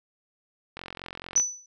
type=click train; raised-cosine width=0.3 ms; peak=-21 dBFS; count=29; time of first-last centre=0.77-1.399 s; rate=44.5 Hz
type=tone with exponential decay; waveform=sine; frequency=5980 Hz; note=F#8; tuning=17 cents sharp; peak=-15 dBFS; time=1.36-1.66 s; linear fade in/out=2 ms; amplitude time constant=65 ms
effects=none